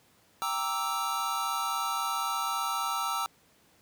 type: chord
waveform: square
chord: E half-diminished seventh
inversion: first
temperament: equal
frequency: 784 / 932.3 / 1174.7 / 1318.5 Hz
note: G5 / Bb5 / D6 / E6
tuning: 0 / 0 / 0 / 0 cents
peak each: -38 / -36 / -38 / -32 dBFS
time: 0.42-3.26 s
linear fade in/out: 0 ms
effects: pink hiss -63 dBFS RMS until 3.81 s + high-pass 100 Hz 12 dB/octave